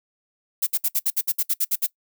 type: noise bursts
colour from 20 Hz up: violet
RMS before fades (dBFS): -21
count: 12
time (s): 0.62-1.867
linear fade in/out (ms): 10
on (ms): 48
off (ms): 61
effects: noise-tail reverb RT60 0.1 s tail -21 dB re dry